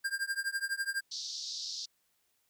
square tone with tremolo, 1600 Hz, G6, 35 cents sharp, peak -29 dBFS, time 0.04-1.01 s, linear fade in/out 10 ms, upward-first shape triangle, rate 12 Hz, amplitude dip 100%
white band-pass noise, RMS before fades -40 dBFS, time 1.11-1.86 s, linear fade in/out 10 ms, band 3900 to 5800 Hz, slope 48 dB/octave
effects white hiss -75 dBFS RMS until 2.49 s

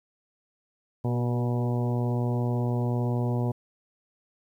harmonic tone with a mistuned harmonic, 121.2 Hz, B2, 32 cents flat, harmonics 1 / 2 / 3 / 4 / 5 / 6 / 7 / 8, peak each -25 / -31 / -35 / -37 / -39 / -41 / -42 / -43 dBFS, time 1.04-3.52 s, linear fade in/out 10 ms, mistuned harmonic 3, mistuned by +20 cents, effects 10-bit

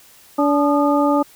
harmonic tone with a mistuned harmonic, 288.3 Hz, D4, 32 cents flat, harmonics 1 / 2 / 3 / 4, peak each -16 / -19 / -21 / -22 dBFS, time 0.38-1.23 s, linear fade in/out 10 ms, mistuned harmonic 4, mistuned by +99 cents, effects white hiss -48 dBFS RMS until 1.35 s

